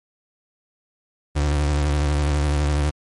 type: tone with vibrato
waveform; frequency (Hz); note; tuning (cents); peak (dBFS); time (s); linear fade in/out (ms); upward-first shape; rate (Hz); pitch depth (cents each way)
35% pulse; 73.42; D2; 0; -16; 1.35-2.91; 20; sine; 12; 47
effects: MP3 48 kbps